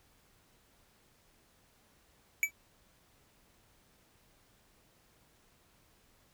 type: tone with exponential decay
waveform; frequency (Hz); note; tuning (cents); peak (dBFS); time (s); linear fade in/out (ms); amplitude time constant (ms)
square; 2300; D7; -37; -22; 2.43-2.51; 1; 17
effects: pink hiss -67 dBFS RMS until 6.33 s